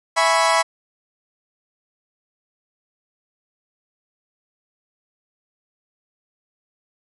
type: chord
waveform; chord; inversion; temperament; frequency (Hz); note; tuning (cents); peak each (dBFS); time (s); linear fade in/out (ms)
30% pulse; C# minor seventh; first; equal; 659.3 / 830.6 / 987.8 / 1108.7; E5 / G#5 / B5 / C#6; 0 / 0 / 0 / 0; -17 / -21 / -16 / -20; 0.16-0.63; 20
effects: resampled to 24000 Hz